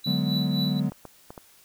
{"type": "tone with tremolo", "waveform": "triangle", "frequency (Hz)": 3951, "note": "B7", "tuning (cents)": 0, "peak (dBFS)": -25, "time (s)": [0.04, 0.8], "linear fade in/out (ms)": 5, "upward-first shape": "triangle", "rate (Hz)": 3.9, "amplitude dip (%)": 85}
{"type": "chord", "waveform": "triangle", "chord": "G# half-diminished seventh", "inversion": "second", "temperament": "equal", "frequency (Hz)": [146.83, 185, 207.7, 246.9], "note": ["D3", "F#3", "G#3", "B3"], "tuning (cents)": [0, 0, 0, 0], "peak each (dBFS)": [-26, -25, -27, -28], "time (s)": [0.06, 0.9], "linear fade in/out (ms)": 10}
{"type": "clicks", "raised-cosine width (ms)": 1, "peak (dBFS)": -25, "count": 4, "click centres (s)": [0.92, 1.053, 1.305, 1.378]}
{"effects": ["white hiss -56 dBFS RMS until 1.64 s"]}